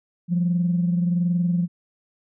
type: tone pair together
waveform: sine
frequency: 173.8 / 195.08 Hz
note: F3 / G3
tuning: -8 / -8 cents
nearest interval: major second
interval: 200 cents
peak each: -18 / -29 dBFS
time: 0.28-1.68 s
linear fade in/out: 50 ms
effects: tanh soft clip ceiling -12 dBFS